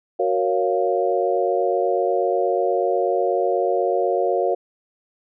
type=chord; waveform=sine; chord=Gb major seventh; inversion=none; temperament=equal; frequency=370 / 466.2 / 554.4 / 698.5 Hz; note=Gb4 / Bb4 / Db5 / F5; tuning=0 / 0 / 0 / 0 cents; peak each=-23 dBFS; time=0.19-4.55 s; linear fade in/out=10 ms; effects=none